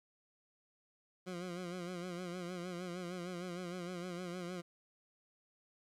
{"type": "tone with vibrato", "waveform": "20% pulse", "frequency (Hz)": 178, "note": "F3", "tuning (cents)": 33, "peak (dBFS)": -36, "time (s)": [1.26, 4.62], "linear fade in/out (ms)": 20, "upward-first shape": "sine", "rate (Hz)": 6.5, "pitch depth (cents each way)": 64, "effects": ["low-pass 9000 Hz 12 dB/octave", "12-bit"]}